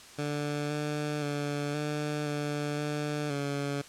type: tone with pitch steps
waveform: 15% pulse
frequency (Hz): 146.8 / 149 / 145.1 / 149.2 / 147 / 148.5 / 141.9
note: D3 / D3 / D3 / D3 / D3 / D3 / C#3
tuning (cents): 0 / +25 / -21 / +28 / +2 / +20 / +41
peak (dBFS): -24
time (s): 0.18-3.82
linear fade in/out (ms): 10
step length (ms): 520
effects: white hiss -50 dBFS RMS until 3.88 s + low-pass 8000 Hz 12 dB/octave